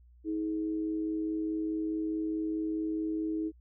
sine tone pair together, 318.3 / 423 Hz, D#4 / G#4, +39 / +32 cents, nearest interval perfect fourth, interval 493 cents, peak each -30 / -40 dBFS, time 0.24-3.52 s, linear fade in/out 50 ms, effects added 60 Hz sine -55 dBFS peak until 3.6 s

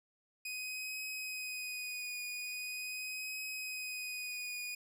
sawtooth tone with vibrato, 2497 Hz, D#7, 6 cents sharp, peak -36 dBFS, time 0.45-4.75 s, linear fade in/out 5 ms, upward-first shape triangle, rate 0.42 Hz, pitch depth 28 cents each way, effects none

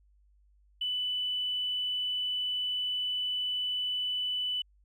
triangle tone with tanh clipping, 2987 Hz, F#7, 16 cents sharp, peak -29 dBFS, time 0.81-4.62 s, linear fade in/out 5 ms, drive 3 dB, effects added 50 Hz sine -61 dBFS peak until 4.84 s

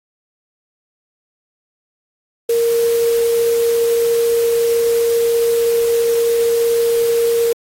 sine tone in noise, 465.6 Hz, A#4, 2 cents flat, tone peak -12 dBFS, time 2.49-7.53 s, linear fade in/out 5 ms, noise white, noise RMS -29 dBFS, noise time 2.49-7.53 s, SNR +14 dB, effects AAC 48 kbps

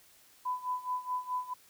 sine tone with tremolo, 1001 Hz, B5, 23 cents sharp, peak -29 dBFS, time 0.45-1.54 s, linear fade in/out 10 ms, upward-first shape sine, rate 4.7 Hz, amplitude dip 85%, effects white hiss -61 dBFS RMS until 1.69 s

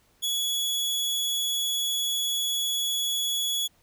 sawtooth tone, 3379 Hz, G#7, 29 cents sharp, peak -22 dBFS, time 0.22-3.68 s, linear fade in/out 20 ms, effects pink hiss -64 dBFS RMS until 3.82 s

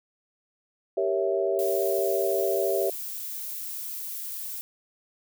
sine chord, G diminished seventh, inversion none, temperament equal, 392 / 466.2 / 554.4 / 659.3 Hz, G4 / Bb4 / Db5 / Fb5, 0 / 0 / 0 / 0 cents, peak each -26 / -32 / -29 / -28 dBFS, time 0.97-2.9 s, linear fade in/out 5 ms
violet noise, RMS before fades -35 dBFS, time 1.59-4.61 s, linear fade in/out 0 ms
effects none

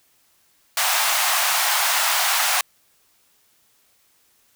pink high-pass noise, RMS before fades -20 dBFS, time 0.77-2.61 s, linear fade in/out 2 ms, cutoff 700 Hz, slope 48 dB/octave, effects white hiss -61 dBFS RMS until 4.55 s

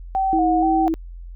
sine tone with vibrato, 747 Hz, F#5, 16 cents sharp, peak -17 dBFS, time 0.15-0.88 s, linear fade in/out 0 ms, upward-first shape square, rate 2.1 Hz, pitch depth 50 cents each way
sine tone, 323.5 Hz, E4, 32 cents flat, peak -18 dBFS, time 0.33-0.94 s, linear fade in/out 0 ms
effects added 43 Hz sine -33 dBFS peak until 1.35 s

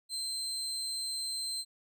30% pulse tone, 4121 Hz, C8, 27 cents flat, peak -31 dBFS, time 0.09-1.65 s, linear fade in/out 50 ms, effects none

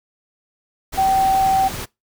sine tone in noise, 770 Hz, G5, 31 cents flat, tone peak -13 dBFS, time 0.97-1.69 s, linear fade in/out 20 ms, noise pink, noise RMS -29 dBFS, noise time 0.92-1.86 s, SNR +13 dB, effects noise-tail reverb RT60 0.2 s tail -23 dB re dry

